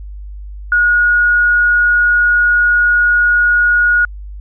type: tone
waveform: sine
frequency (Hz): 1446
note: F#6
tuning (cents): -40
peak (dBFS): -8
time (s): 0.72-4.05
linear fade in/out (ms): 2
effects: added 50 Hz sine -26 dBFS peak until 4.4 s